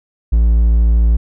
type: tone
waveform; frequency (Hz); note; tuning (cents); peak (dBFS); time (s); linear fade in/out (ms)
triangle; 56.6; A1; +50; -6; 0.32-1.17; 10
effects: none